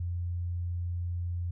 sine tone, 87.31 Hz, F2, in tune, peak -30 dBFS, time 0-1.51 s, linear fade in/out 5 ms, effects none

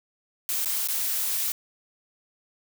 blue noise with dropouts, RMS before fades -27 dBFS, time 0.49-1.52 s, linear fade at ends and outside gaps 0 ms, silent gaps 0.647-0.658 / 0.874-0.886 s, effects none

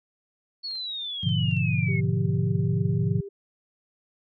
sine exponential sweep, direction down, 4435 to 2136 Hz, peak -30 dBFS, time 0.63-2.01 s, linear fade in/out 20 ms
clicks, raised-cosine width 0.2 ms, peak -36 dBFS, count 6, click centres 0.711 / 0.754 / 1.232 / 1.291 / 1.513 / 1.567 s
sine chord, G# diminished seventh, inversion none, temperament equal with one note detuned, 103.83 / 123.47 / 146.83 / 173.31 Hz, G#2 / B2 / D3 / F3, 0 / 0 / 0 / -13 cents, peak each -27 dBFS, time 1.23-3.21 s, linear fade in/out 10 ms
sine tone with pitch glide, 392 to 398.9 Hz, G4 to G4, 0 to +30 cents, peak -35 dBFS, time 1.88-3.29 s, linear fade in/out 10 ms, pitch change +30 cents, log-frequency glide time 2.11-3.08 s
effects none

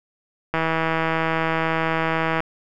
click train, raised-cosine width 0.5 ms, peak -7 dBFS, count 303, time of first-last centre 0.54-2.404 s, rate 162 Hz, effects none

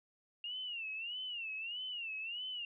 sine tone with vibrato, 2794 Hz, F7, in tune, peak -39 dBFS, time 0.44-2.65 s, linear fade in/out 2 ms, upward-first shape sine, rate 1.6 Hz, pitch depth 150 cents each way, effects none

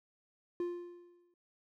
triangle tone with exponential decay, 350 Hz, F4, 4 cents sharp, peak -29 dBFS, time 0.6-1.34 s, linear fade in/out 2 ms, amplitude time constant 160 ms, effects noise-tail reverb RT60 0.1 s tail -26 dB re dry

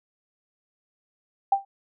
sine tone with exponential decay, 788 Hz, G5, 9 cents sharp, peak -13 dBFS, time 1.52-1.65 s, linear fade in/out 5 ms, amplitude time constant 28 ms, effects none

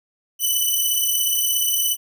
5% pulse beating tone pair, 2979 / 2996 Hz, F#7 / F#7, +11 / +21 cents, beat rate 17 Hz, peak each -13 / -12 dBFS, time 0.39-1.97 s, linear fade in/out 50 ms, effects none

